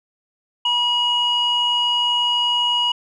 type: tone pair together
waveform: sine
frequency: 965 / 2897 Hz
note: B5 / F#7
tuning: -40 / -37 cents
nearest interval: octave + perfect fifth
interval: 1903 cents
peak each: -21 / -16 dBFS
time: 0.65-2.92 s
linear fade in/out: 5 ms
effects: tanh soft clip ceiling -11 dBFS